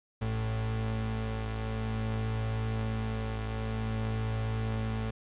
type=tone pair together; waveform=35% pulse; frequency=55.46 / 110.4 Hz; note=A1 / A2; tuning=+14 / +6 cents; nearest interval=octave; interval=1192 cents; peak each=-34 / -30 dBFS; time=0.21-5.11 s; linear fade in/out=10 ms; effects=resampled to 8000 Hz + 11-bit